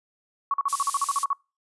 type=tone bursts; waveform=sine; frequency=1117 Hz; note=C#6; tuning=13 cents sharp; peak=-20 dBFS; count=12; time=0.51-1.331 s; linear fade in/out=2 ms; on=29 ms; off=43 ms
type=high-pass noise; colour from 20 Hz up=pink; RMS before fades=-31 dBFS; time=0.68-1.25 s; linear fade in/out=20 ms; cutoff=8200 Hz; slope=12 dB/octave
effects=noise-tail reverb RT60 0.3 s tail -26 dB re dry + resampled to 24000 Hz